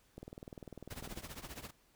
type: click train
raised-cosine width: 2 ms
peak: -33 dBFS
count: 21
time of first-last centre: 0.18-1.175 s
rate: 20.1 Hz
type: noise with tremolo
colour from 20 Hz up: pink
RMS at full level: -44 dBFS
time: 0.9-1.71 s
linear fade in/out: 10 ms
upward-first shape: triangle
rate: 15 Hz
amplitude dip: 90%
effects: pink hiss -70 dBFS RMS until 1.95 s